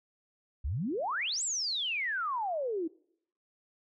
sine exponential two-way sweep, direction up then down, 58.27 to 8000 to 310.1 Hz, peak -30 dBFS, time 0.64-2.88 s, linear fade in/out 10 ms, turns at 1.43 s, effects noise-tail reverb RT60 0.7 s tail -24 dB re dry

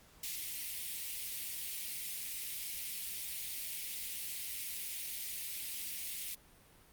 white high-pass noise, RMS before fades -41 dBFS, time 0.23-6.35 s, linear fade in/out 5 ms, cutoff 2000 Hz, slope 48 dB/octave, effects pink hiss -62 dBFS RMS until 6.92 s + Opus 48 kbps

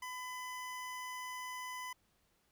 25% pulse tone, 1005 Hz, B5, 30 cents sharp, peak -38 dBFS, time 0.02-1.93 s, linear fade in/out 5 ms, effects pink hiss -75 dBFS RMS until 2.51 s

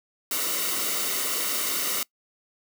white noise with comb filter, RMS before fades -27 dBFS, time 0.31-2.03 s, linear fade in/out 2 ms, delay 1.2 ms, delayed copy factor -0.6, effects noise-tail reverb RT60 0.1 s tail -23 dB re dry + high-pass 200 Hz 12 dB/octave

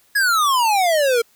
square exponential sweep, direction down, 1700 to 452.3 Hz, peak -15 dBFS, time 0.15-1.22 s, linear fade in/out 10 ms, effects white hiss -57 dBFS RMS until 1.35 s

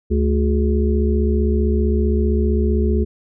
harmonic tone with a mistuned harmonic, 72.7 Hz, D2, 17 cents flat, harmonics 1 / 3 / 5 / 6, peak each -16 / -21 / -23 / -24 dBFS, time 0.1-3.05 s, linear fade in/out 20 ms, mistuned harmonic 6, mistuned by -70 cents, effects none

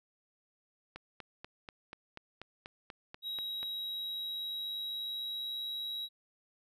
click train, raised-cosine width 0.3 ms, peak -28 dBFS, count 12, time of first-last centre 0.96-3.63 s, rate 4.12 Hz
triangle tone with pitch glide, 3834 to 3861 Hz, A#7 to B7, +48 to -40 cents, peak -35 dBFS, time 3.22-6.09 s, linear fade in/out 50 ms, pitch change +12 cents, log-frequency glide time 3.35-5.65 s
effects none

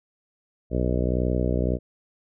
harmonic tone, 61.74 Hz, B1, in tune, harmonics 1 / 2 / 3 / 4 / 5 / 6 / 7 / 8 / 9 / 10, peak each -25 / -28 / -30 / -31 / -32 / -33 / -33 / -34 / -35 / -35 dBFS, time 0.7-1.79 s, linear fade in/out 50 ms, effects none

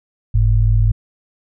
sine tone pair together, 47.69 / 107.4 Hz, G1 / A2, -47 / -41 cents, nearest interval octave + major second, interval 1406 cents, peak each -13 dBFS, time 0.34-0.92 s, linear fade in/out 10 ms, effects none

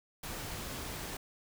pink noise, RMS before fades -41 dBFS, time 0.23-1.17 s, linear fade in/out 5 ms, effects none

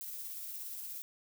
violet noise with tremolo, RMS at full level -42 dBFS, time 0.01-1.02 s, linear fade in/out 0 ms, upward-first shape sine, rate 17 Hz, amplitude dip 25%, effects none

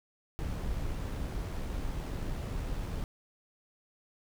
brown noise with amplitude modulation, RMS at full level -34 dBFS, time 0.39-3.04 s, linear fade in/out 0 ms, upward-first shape sine, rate 74.1 Hz, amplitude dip 25%, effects none

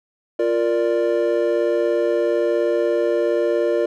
triangle chord, Bb major, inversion second, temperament equal, 349.2 / 466.2 / 587.3 Hz, F4 / Bb4 / D5, 0 / 0 / 0 cents, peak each -19 dBFS, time 0.39-3.86 s, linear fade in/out 5 ms, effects none

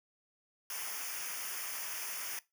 white noise with comb filter, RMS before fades -40 dBFS, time 0.7-2.39 s, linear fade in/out 2 ms, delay 0.25 ms, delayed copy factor -0.9, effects noise-tail reverb RT60 0.2 s tail -19 dB re dry

